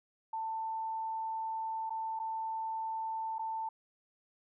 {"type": "tone with dropouts", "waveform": "sine", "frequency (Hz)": 890, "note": "A5", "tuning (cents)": 20, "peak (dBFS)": -34, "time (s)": [0.33, 3.69], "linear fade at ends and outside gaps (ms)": 5, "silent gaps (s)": [[1.896, 1.904], [2.192, 2.198], [3.384, 3.392]], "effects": []}